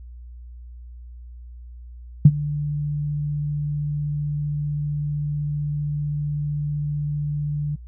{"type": "tone with ADSR envelope", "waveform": "sine", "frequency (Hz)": 147.4, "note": "D3", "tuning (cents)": 7, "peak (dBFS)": -3, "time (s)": [2.25, 7.76], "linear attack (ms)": 5, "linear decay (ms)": 49, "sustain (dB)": -19, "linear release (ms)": 13, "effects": ["noise-tail reverb RT60 0.1 s tail -24 dB re dry", "added 60 Hz sine -37 dBFS peak until 7.87 s"]}